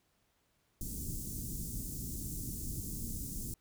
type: band-stop noise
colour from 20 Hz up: pink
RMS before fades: -40 dBFS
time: 0.81-3.54 s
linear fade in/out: 2 ms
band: 280 to 6800 Hz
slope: 24 dB/octave
effects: pink hiss -75 dBFS RMS until 3.6 s

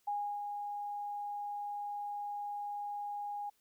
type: tone with ADSR envelope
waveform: sine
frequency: 821 Hz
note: G#5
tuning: 20 cents flat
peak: -32 dBFS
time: 0.07-3.5 s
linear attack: 10 ms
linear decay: 320 ms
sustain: -5 dB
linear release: 10 ms
effects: white hiss -74 dBFS RMS until 3.6 s

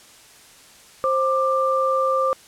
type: tone pair together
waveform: sine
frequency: 527.9 / 1185 Hz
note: C5 / D6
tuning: +15 / +15 cents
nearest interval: octave + major second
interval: 1400 cents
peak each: -20 dBFS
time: 1.04-2.33 s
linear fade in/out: 0 ms
effects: white hiss -48 dBFS RMS until 2.47 s + low-pass 10000 Hz 12 dB/octave

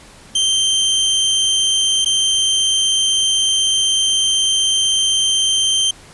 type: tone with dropouts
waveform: sawtooth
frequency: 3136 Hz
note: G7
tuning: in tune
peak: -10 dBFS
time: 0.35-5.91 s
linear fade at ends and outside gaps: 5 ms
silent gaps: 2.048-2.058 s
effects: pink hiss -42 dBFS RMS until 6.13 s + resampled to 24000 Hz

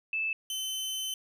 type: tone pair in turn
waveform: sine / sawtooth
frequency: 2628 / 3060 Hz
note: E7 / G7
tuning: -6 / -42 cents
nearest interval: minor third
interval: 264 cents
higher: second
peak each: -28 / -29 dBFS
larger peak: first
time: 0.13-0.33 / 0.5-1.14 s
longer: second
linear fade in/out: 2 ms
effects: none

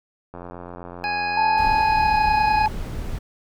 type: click train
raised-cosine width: 1 ms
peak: -22 dBFS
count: 132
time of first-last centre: 0.34-1.83 s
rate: 87.9 Hz
type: harmonic tone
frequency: 830.6 Hz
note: G#5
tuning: in tune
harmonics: 1 / 2 / 3 / 5 / 6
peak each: -24 / -29 / -28 / -37 / -38 dBFS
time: 1.04-2.66 s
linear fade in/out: 0 ms
type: tone with pitch glide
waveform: sine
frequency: 874 to 860.5 Hz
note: A5 to A5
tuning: -12 to -39 cents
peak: -17 dBFS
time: 1.37-2.68 s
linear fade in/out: 5 ms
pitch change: -27 cents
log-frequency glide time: 1.84-2.22 s
type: noise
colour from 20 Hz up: brown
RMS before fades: -29 dBFS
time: 1.57-3.19 s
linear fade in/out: 10 ms
effects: none

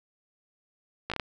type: slowing click train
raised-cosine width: 0.3 ms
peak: -15 dBFS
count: 5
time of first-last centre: 1.1-1.198 s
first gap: 16 ms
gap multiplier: 1.29
effects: none

